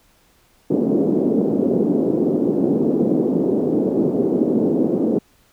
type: band-pass noise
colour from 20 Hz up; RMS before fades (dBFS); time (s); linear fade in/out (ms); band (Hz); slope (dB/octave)
pink; -18; 0.7-5.19; 10; 220 to 430; 24
effects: pink hiss -57 dBFS RMS until 5.52 s